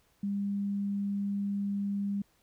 sine tone, 200.6 Hz, G3, 40 cents sharp, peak -29 dBFS, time 0.23-2.22 s, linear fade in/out 5 ms, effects pink hiss -69 dBFS RMS until 2.42 s

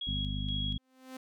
sine tone with tremolo, 3313 Hz, G#7, 5 cents flat, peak -34 dBFS, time 0.01-0.78 s, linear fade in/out 5 ms, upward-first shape square, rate 2.1 Hz, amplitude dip 55%
harmonic tone, 50.5 Hz, G#1, 48 cents flat, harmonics 1 / 2 / 3 / 4 / 5, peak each -35 / -38 / -40 / -41 / -42 dBFS, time 0.07-0.78 s, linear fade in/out 5 ms
sawtooth tone with exponential growth, 259.6 Hz, C4, 13 cents flat, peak -36 dBFS, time 0.77-1.17 s, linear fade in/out 5 ms, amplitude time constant 85 ms
effects none

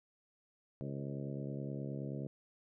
harmonic tone with a mistuned harmonic, 69.5 Hz, C#2, 5 cents sharp, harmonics 2 / 3 / 4 / 5 / 6 / 7 / 8 / 9, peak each -41 / -45 / -47 / -49 / -51 / -52 / -53 / -54 dBFS, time 0.81-2.27 s, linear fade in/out 0 ms, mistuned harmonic 8, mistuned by -24 cents, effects none

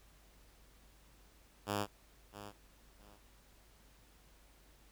5% pulse tone with echo, 102.3 Hz, G#2, 26 cents flat, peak -23 dBFS, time 1.66-1.87 s, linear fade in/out 50 ms, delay 660 ms, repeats 2, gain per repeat -13 dB, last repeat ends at 3.19 s, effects added 50 Hz sine -64 dBFS peak until 4.91 s + pink hiss -66 dBFS RMS until 4.91 s

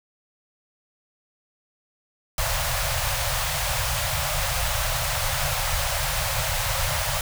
pink band-stop noise, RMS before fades -25 dBFS, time 2.38-7.21 s, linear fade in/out 2 ms, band 150 to 520 Hz, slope 96 dB/octave, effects none

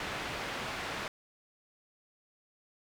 white low-pass noise, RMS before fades -38 dBFS, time 0-1.08 s, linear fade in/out 2 ms, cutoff 2400 Hz, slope 12 dB/octave, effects none

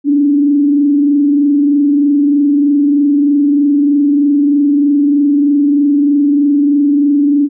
sine tone with frequency modulation, 287.5 Hz, D4, 37 cents flat, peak -7 dBFS, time 0.04-7.49 s, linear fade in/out 50 ms, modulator 23.2 Hz, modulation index 0.43, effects none

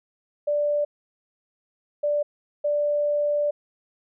sine tone bursts at uneven times, 587.3 Hz, D5, in tune, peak -20 dBFS, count 3, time 0.47-0.85 / 2.03-2.23 / 2.64-3.51 s, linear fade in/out 10 ms, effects none

